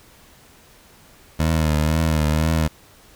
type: tone with vibrato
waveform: 20% pulse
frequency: 78.3 Hz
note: D#2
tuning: 11 cents sharp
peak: -12 dBFS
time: 1.39-2.68 s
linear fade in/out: 10 ms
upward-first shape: triangle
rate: 2 Hz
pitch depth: 70 cents each way
effects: pink hiss -50 dBFS RMS until 3.15 s